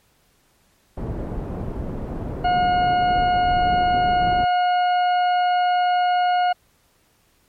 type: low-pass noise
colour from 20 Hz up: pink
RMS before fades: -28 dBFS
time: 0.97-4.45 s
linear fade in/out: 5 ms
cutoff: 550 Hz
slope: 12 dB/octave
type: harmonic tone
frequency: 719 Hz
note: F#5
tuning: 50 cents flat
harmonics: 1 / 2 / 3 / 4 / 6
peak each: -16 / -28 / -37 / -33 / -41 dBFS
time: 2.44-6.53 s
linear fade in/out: 10 ms
effects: pink hiss -61 dBFS RMS until 7.48 s + MP3 64 kbps